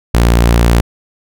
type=tone; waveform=sawtooth; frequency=58.27 Hz; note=A#1; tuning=in tune; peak=-3 dBFS; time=0.14-0.81 s; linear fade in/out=5 ms; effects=none